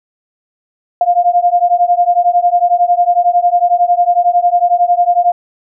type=beating tone pair; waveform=sine; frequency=698.5 / 709.5 Hz; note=F5 / F5; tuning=0 / +27 cents; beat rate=11 Hz; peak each=-11 dBFS; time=1.01-5.32 s; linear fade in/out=2 ms; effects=none